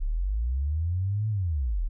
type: linear two-way sweep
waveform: sine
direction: up then down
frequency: 31.79 to 110.3 to 31.79 Hz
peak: -24 dBFS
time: 0-1.89 s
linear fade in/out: 20 ms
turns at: 1.29 s
effects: none